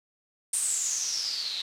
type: noise with low-pass filter sweep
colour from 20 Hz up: blue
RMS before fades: -30 dBFS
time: 0.53-1.62 s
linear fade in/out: 5 ms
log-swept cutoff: 9000 to 3800 Hz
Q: 9.5
effects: none